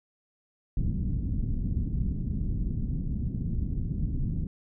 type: low-pass noise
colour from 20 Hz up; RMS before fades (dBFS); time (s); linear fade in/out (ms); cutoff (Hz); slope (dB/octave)
pink; -29; 0.77-4.47; 2; 230; 24
effects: none